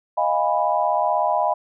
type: chord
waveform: sine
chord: F half-diminished seventh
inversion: third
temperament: equal with one note detuned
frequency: 622.3 / 698.5 / 820.6 / 987.8 Hz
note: Eb5 / F5 / Ab5 / Cb6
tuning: 0 / 0 / -21 / 0 cents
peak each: -23 dBFS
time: 0.17-1.54 s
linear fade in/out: 10 ms
effects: none